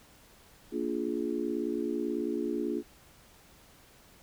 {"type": "chord", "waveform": "sine", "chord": "Bb dominant seventh", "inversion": "none", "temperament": "just", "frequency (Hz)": [233.1, 291.4, 349.6, 419.5], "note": ["Bb3", "D4", "F4", "Ab4"], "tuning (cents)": [0, -13, 2, 17], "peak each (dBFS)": [-36, -34, -34, -36], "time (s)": [0.71, 2.83], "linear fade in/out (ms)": 50, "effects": ["pink hiss -58 dBFS RMS until 4.22 s"]}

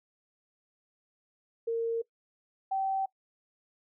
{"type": "tone pair in turn", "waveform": "sine", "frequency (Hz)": [459.4, 772.6], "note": ["A#4", "G5"], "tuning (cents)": [-25, -25], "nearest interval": "major sixth", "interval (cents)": 900, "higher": "second", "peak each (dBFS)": [-27, -27], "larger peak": "neither", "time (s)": [[1.67, 2.02], [2.71, 3.06]], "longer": "neither", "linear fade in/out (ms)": 10, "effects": ["noise-tail reverb RT60 0.1 s tail -21 dB re dry"]}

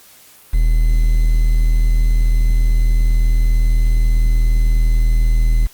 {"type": "tone with quantisation", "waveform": "triangle", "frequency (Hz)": 40.06, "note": "E1", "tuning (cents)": -49, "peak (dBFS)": -8, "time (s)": [0.53, 5.67], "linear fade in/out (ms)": 10, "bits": 6, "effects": ["white hiss -45 dBFS RMS until 5.73 s", "Opus 48 kbps"]}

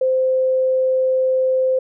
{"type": "tone", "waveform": "sine", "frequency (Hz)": 519, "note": "C5", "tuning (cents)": -14, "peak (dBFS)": -14, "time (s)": [0.01, 1.79], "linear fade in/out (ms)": 5, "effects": []}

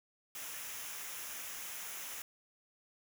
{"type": "noise with comb filter", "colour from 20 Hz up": "white", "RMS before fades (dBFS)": -44, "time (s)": [0.35, 2.22], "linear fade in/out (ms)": 2, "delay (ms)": 0.23, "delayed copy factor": -0.55, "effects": []}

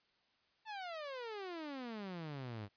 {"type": "exponential sweep", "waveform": "sawtooth", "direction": "down", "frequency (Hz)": [898, 98], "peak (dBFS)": -39, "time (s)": [0.65, 2.69], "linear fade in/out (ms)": 50, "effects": ["white hiss -75 dBFS RMS until 2.76 s", "resampled to 11025 Hz"]}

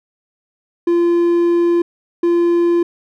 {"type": "tone bursts at uneven times", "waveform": "triangle", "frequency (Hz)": 344, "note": "F4", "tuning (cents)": -26, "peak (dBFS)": -9, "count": 2, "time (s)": [[0.87, 1.82], [2.23, 2.83]], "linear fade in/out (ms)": 5, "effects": []}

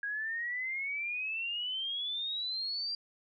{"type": "exponential sweep", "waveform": "sine", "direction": "up", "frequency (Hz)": [1632, 4765], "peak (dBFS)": -33, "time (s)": [0.03, 2.95], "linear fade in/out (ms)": 2, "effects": []}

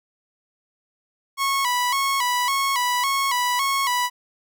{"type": "tone with vibrato", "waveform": "sawtooth", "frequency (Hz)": 1039, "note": "C6", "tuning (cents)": -12, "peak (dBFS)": -16, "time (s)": [1.37, 4.1], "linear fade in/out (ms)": 50, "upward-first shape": "square", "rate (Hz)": 1.8, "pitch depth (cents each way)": 94, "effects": []}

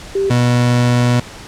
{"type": "tone pair in turn", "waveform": ["sine", "30% pulse"], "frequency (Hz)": [392, 122.05], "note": ["G4", "B2"], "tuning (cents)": [0, -20], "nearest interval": "octave + minor sixth", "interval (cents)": 2020, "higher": "first", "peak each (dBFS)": [-13, -8], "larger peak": "second", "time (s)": [[0.15, 0.3], [0.3, 1.2]], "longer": "second", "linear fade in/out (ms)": 5, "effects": ["pink hiss -34 dBFS RMS until 1.47 s", "low-pass 8000 Hz 12 dB/octave"]}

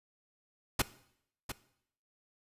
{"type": "noise with echo", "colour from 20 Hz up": "pink", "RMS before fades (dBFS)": -27, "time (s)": [0.79, 0.82], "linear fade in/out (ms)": 5, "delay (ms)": 700, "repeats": 1, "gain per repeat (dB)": -11, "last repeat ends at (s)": 1.52, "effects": ["noise-tail reverb RT60 0.7 s tail -18 dB re dry", "resampled to 32000 Hz"]}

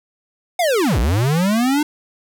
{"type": "linear two-way sweep", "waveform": "square", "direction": "down then up", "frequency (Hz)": [740, 51.4, 305.7], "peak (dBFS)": -15, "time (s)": [0.59, 1.83], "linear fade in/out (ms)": 5, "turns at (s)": 0.99, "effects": []}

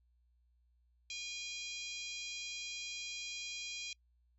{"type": "harmonic tone", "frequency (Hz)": 811, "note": "G#5", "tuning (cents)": -41, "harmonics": [3, 4, 5, 6, 7, 8, 9], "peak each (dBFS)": [-45, -47, -49, -51, -52, -53, -54], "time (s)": [1.1, 3.93], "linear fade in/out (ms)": 2, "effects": ["noise-tail reverb RT60 0.1 s tail -26 dB re dry", "added 60 Hz sine -69 dBFS peak until 4.38 s"]}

